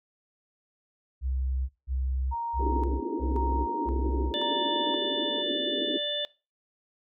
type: tone bursts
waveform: sine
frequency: 65.1 Hz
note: C2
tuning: 8 cents flat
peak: -26 dBFS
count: 5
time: 1.21-4.33 s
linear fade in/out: 50 ms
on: 480 ms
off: 180 ms
type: tone with tremolo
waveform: sine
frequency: 932.3 Hz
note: A#5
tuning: in tune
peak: -29 dBFS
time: 2.31-5.43 s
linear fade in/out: 20 ms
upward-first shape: square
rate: 0.95 Hz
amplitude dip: 65%
type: band-pass noise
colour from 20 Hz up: pink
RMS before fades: -33 dBFS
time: 2.59-5.98 s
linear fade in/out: 10 ms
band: 270 to 420 Hz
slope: 48 dB/octave
type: harmonic tone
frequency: 587.3 Hz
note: D5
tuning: in tune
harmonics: 1 / 3 / 5 / 6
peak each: -33 / -41 / -37 / -29 dBFS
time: 4.34-6.25 s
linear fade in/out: 0 ms
effects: noise-tail reverb RT60 0.3 s tail -21 dB re dry